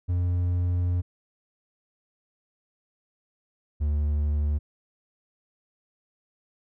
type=tone pair in turn; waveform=triangle; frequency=88.7 / 74 Hz; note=F2 / D2; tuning=+27 / +14 cents; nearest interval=minor third; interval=313 cents; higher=first; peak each=-20 dBFS; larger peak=neither; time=0.08-1.02 / 3.8-4.59 s; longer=first; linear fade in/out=20 ms; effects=none